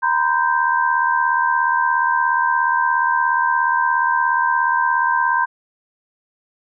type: tone cluster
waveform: sine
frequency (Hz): 944 / 1021 / 1565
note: A#5 / C6 / G6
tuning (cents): +22 / -43 / -3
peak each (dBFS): -19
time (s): 0.02-5.46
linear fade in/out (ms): 20
effects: none